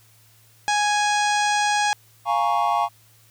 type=harmonic tone; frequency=830.6 Hz; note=G#5; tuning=in tune; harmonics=1 / 2 / 3 / 4 / 5 / 6 / 7 / 8 / 9 / 10; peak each=-20 / -25 / -29 / -31 / -34 / -34 / -34 / -34 / -41 / -37 dBFS; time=0.68-1.93 s; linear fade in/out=0 ms
type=chord; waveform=triangle; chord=Bb minor seventh; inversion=second; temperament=equal; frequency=698.5 / 830.6 / 932.3 / 1108.7 Hz; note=F5 / Ab5 / Bb5 / Db6; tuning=0 / 0 / 0 / 0 cents; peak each=-22 / -21 / -24 / -22 dBFS; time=2.25-2.89 s; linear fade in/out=50 ms
effects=added 111 Hz sine -56 dBFS peak until 3.3 s + white hiss -56 dBFS RMS until 3.3 s